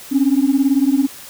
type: beating tone pair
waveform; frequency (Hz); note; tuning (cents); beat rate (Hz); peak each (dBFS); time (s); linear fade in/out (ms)
sine; 265.1 / 283.1; C4 / C#4; +23 / +37; 18; -14; 0.11-1.07; 20
effects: tanh soft clip ceiling -6 dBFS + white hiss -37 dBFS RMS until 1.29 s